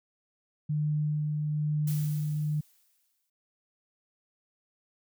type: tone with tremolo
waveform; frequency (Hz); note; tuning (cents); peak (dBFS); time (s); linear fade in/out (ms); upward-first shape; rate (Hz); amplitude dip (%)
sine; 150.6; D3; +44; -25; 0.69-2.61; 10; sine; 1.1; 25
type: noise with exponential decay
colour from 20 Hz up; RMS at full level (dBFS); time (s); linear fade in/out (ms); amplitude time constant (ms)
blue; -40; 1.87-3.3; 5; 310
effects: none